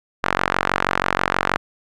sawtooth tone with band-pass filter, 46.25 Hz, F#1, in tune, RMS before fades -21 dBFS, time 0.23-1.57 s, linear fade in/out 10 ms, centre 1400 Hz, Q 1.5, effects none

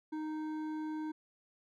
sine tone with hard clipping, 310 Hz, D#4, 6 cents flat, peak -38 dBFS, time 0.12-1.12 s, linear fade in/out 10 ms, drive 9 dB, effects none

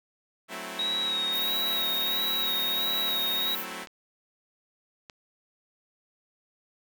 5% pulse chord, F# half-diminished seventh, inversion none, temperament equal, 185 / 220 / 261.6 / 329.6 Hz, F#3 / A3 / C4 / E4, 0 / 0 / 0 / 0 cents, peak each -30 dBFS, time 0.48-3.87 s, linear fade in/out 50 ms
sine tone with vibrato, 3800 Hz, A#7, 33 cents sharp, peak -26 dBFS, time 0.79-3.55 s, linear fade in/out 2 ms, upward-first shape sine, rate 1.5 Hz, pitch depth 31 cents each way
pink high-pass noise, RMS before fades -35 dBFS, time 1.31-3.66 s, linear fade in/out 50 ms, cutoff 12000 Hz, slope 96 dB/octave
clicks, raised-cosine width 0.2 ms, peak -26 dBFS, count 5, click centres 3.087 / 3.715 / 3.834 / 3.872 / 5.098 s
effects none

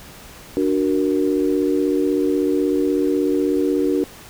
sine chord, D augmented, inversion none, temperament equal, 293.7 / 370 / 466.2 Hz, D4 / F#4 / A#4, 0 / 0 / 0 cents, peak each -19 / -20 / -23 dBFS, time 0.57-4.04 s, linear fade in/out 0 ms, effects pink hiss -41 dBFS RMS until 4.29 s

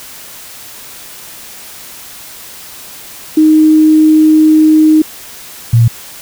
sine tone pair in turn, 311.1 / 116.53 Hz, D#4 / A#2, 0 / 0 cents, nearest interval octave + perfect fourth, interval 1700 cents, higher first, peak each -3 dBFS, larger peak neither, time 3.37-5.02 / 5.73-5.88 s, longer first, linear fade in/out 5 ms, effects white hiss -31 dBFS RMS until 6.21 s

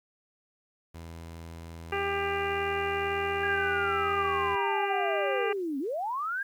sawtooth tone with vibrato, 82.41 Hz, E2, in tune, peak -37 dBFS, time 0.94-4.56 s, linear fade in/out 10 ms, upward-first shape square, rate 0.46 Hz, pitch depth 12 cents each way
harmonic tone, 397.9 Hz, G4, 26 cents sharp, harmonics 1 / 2 / 3 / 4 / 5 / 6 / 7, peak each -31 / -34 / -36 / -37 / -38 / -39 / -39 dBFS, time 1.92-5.53 s, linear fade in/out 5 ms
sine linear two-way sweep, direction down then up, 1645 to 259.4 to 1645 Hz, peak -29 dBFS, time 3.43-6.43 s, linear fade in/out 5 ms, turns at 5.79 s
effects 10-bit

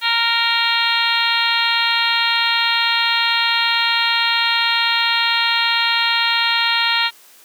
harmonic tone, 464.5 Hz, A#4, 6 cents flat, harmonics 2 / 3 / 4 / 5 / 6 / 7 / 8 / 9, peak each -23 / -23 / -23 / -23 / -23 / -23 / -23 / -23 dBFS, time 0.01-7.11 s, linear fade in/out 50 ms, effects white hiss -47 dBFS RMS until 7.44 s + high-pass 300 Hz 12 dB/octave

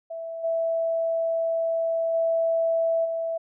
sine tone with level steps, 659.3 Hz, E5, in tune, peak -31 / -22 / -20 / -25 dBFS, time 0.1-3.38 s, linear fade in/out 10 ms, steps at 0.43 / 2.13 / 3.04 s, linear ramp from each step 20 ms, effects none

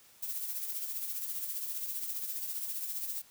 violet noise with tremolo, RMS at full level -35 dBFS, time 0.22-3.22 s, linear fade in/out 10 ms, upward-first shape triangle, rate 15 Hz, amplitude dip 55%, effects white hiss -60 dBFS RMS until 3.3 s

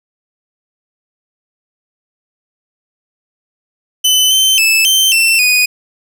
sawtooth tone with pitch steps, 3026 / 3090 / 2623 / 3108 / 2686 / 2479 Hz, F#7 / G7 / E7 / G7 / E7 / D#7, +38 / -26 / -9 / -16 / +32 / -7 cents, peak -5 dBFS, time 4.04-5.66 s, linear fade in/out 10 ms, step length 270 ms, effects none

